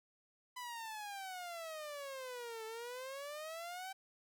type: exponential two-way sweep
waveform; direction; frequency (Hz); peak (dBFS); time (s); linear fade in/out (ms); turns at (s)
sawtooth; down then up; 1006 to 438 to 777; -40; 0.56-3.93; 10; 2.65
effects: none